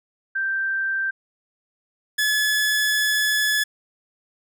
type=tone pair in turn; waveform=sine / sawtooth; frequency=1568 / 1711.5 Hz; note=G6 / A6; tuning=0 / -48 cents; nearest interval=major second; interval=152 cents; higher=second; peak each=-21 / -15 dBFS; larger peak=second; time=0.35-1.11 / 2.18-3.64 s; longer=second; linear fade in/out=10 ms; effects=none